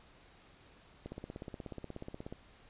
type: click train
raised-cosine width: 2 ms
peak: -29 dBFS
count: 22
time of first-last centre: 1.06-2.325 s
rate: 16.6 Hz
effects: pink hiss -61 dBFS RMS until 2.69 s + resampled to 8000 Hz